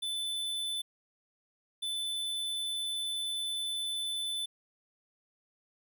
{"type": "tone pair in turn", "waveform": "square", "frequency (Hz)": [3511, 3511], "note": ["A7", "A7"], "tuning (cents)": [-4, -4], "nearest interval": "unison", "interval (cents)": 0, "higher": "neither", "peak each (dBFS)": [-33, -33], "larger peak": "neither", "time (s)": [[0.02, 0.82], [1.82, 4.46]], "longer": "second", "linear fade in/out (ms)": 10, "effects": []}